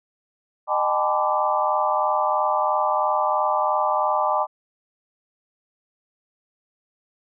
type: tone cluster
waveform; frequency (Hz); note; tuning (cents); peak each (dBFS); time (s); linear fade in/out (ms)
sine; 614 / 784 / 867 / 1007 / 1169; D#5 / G5 / A5 / B5 / D6; -23 / 0 / -26 / +33 / -8; -25; 0.67-4.47; 50
effects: none